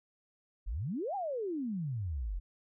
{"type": "exponential two-way sweep", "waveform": "sine", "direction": "up then down", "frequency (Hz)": [40.26, 830.6, 40.26], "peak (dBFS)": -33, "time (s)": [0.66, 2.4], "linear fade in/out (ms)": 20, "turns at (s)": 1.15, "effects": []}